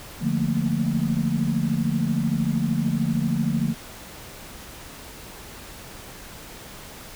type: chord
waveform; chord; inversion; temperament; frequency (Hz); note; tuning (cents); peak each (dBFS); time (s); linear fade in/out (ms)
sine; Bb major seventh; first; equal; 146.83 / 174.61 / 220 / 233.1; D3 / F3 / A3 / Bb3; 0 / 0 / 0 / 0; -26; 0.2-3.75; 50
effects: pink hiss -41 dBFS RMS until 7.15 s